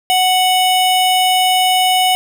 square tone pair together, 740 / 2960 Hz, F#5 / F#7, 0 / 0 cents, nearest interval 2 octaves, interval 2400 cents, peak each -13 / -16 dBFS, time 0.1-2.15 s, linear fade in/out 0 ms, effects none

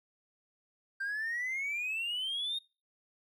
triangle exponential sweep, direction up, 1568 to 3729 Hz, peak -30 dBFS, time 1-2.59 s, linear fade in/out 10 ms, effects noise-tail reverb RT60 0.3 s tail -24 dB re dry + tanh soft clip ceiling -28 dBFS

